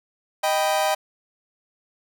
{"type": "chord", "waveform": "40% pulse", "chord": "Eb augmented", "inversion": "none", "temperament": "equal", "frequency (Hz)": [622.3, 784, 987.8], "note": ["Eb5", "G5", "B5"], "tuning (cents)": [0, 0, 0], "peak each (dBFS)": [-22, -22, -27], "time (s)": [0.43, 0.95], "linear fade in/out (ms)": 10, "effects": []}